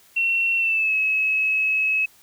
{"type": "tone with pitch glide", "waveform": "sine", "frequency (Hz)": [2718, 2574], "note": ["F7", "E7"], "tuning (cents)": [-48, -42], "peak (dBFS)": -18, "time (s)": [0.16, 2.06], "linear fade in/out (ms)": 10, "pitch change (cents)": -94, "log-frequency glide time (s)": [0.57, 0.94], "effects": ["white hiss -54 dBFS RMS until 2.22 s"]}